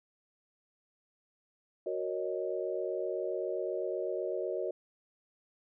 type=chord; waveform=sine; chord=D# minor seventh; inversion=first; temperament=equal; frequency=370 / 466.2 / 554.4 / 622.3 Hz; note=F#4 / A#4 / C#5 / D#5; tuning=0 / 0 / 0 / 0 cents; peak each=-36 / -38 / -38 / -38 dBFS; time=1.86-4.71 s; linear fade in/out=5 ms; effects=none